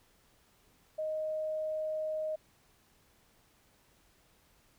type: tone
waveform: sine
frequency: 623 Hz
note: D#5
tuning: 2 cents sharp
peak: -32 dBFS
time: 0.98-2.36 s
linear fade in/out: 10 ms
effects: pink hiss -67 dBFS RMS until 4.78 s